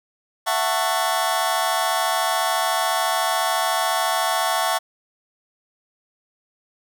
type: chord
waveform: sawtooth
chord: F# minor seventh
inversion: third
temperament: just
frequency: 666 / 740 / 888 / 1110 Hz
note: E5 / F#5 / A5 / C#6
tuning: +18 / 0 / +16 / +2 cents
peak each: -21 dBFS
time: 0.46-4.79 s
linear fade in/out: 20 ms
effects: none